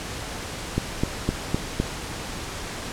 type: click train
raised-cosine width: 3 ms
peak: -8 dBFS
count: 5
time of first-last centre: 0.78-1.8 s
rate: 3.92 Hz
effects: pink hiss -33 dBFS RMS until 2.92 s + low-pass 9000 Hz 12 dB/octave